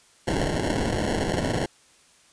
violet noise with sample-and-hold, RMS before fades -25 dBFS, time 0.27-1.66 s, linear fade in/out 5 ms, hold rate 1225 Hz, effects white hiss -57 dBFS RMS until 2.32 s + resampled to 22050 Hz

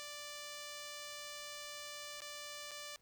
5% pulse tone with dropouts, 588 Hz, D5, 2 cents sharp, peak -34 dBFS, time 0-2.96 s, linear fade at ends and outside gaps 0 ms, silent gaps 2.205-2.219 / 2.71-2.716 s, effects pink hiss -73 dBFS RMS until 3.01 s

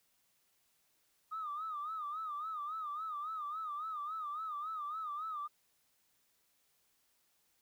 sine tone with vibrato, 1234 Hz, D#6, 15 cents flat, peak -37 dBFS, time 1.31-5.48 s, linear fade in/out 20 ms, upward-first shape sine, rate 3.6 Hz, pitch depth 110 cents each way, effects tanh soft clip ceiling -33 dBFS + white hiss -75 dBFS RMS until 7.61 s

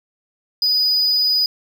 triangle tone, 4959 Hz, D#8, 7 cents flat, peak -13 dBFS, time 0.62-1.46 s, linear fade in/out 2 ms, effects none

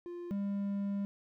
triangle tone pair in turn, 349.2 / 200.1 Hz, F4 / G3, 0 / +36 cents, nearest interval minor seventh, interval 964 cents, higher first, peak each -38 / -30 dBFS, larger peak second, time 0.06-0.31 / 0.31-1.05 s, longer second, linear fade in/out 0 ms, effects none

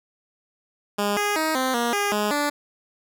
10% pulse tone with pitch steps, 204.6 / 412.1 / 315.2 / 259.7 / 237.1 / 407.2 / 208.9 / 291.6 Hz, G#3 / G#4 / D#4 / C4 / A#3 / G#4 / G#3 / D4, -26 / -13 / +23 / -13 / +30 / -34 / +10 / -12 cents, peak -13 dBFS, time 0.98-2.5 s, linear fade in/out 10 ms, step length 190 ms, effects none

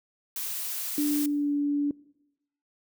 blue noise, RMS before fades -33 dBFS, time 0.36-1.26 s, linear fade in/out 2 ms
sine tone with pitch glide, 293.7 to 288.5 Hz, D4 to D4, 0 to -31 cents, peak -23 dBFS, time 0.98-1.91 s, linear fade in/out 2 ms, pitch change -31 cents, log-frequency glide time 1.14-1.52 s
effects noise-tail reverb RT60 0.9 s tail -22 dB re dry

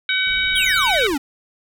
harmonic tone, 756 Hz, F#5, 37 cents sharp, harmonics 2 / 3 / 4 / 5, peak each -22 / -21 / -27 / -22 dBFS, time 0.09-1.07 s, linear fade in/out 2 ms
brown noise, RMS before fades -38 dBFS, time 0.26-1.15 s, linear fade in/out 5 ms
square exponential sweep, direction down, 3494 to 261.6 Hz, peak -19 dBFS, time 0.55-1.18 s, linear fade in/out 10 ms
effects none

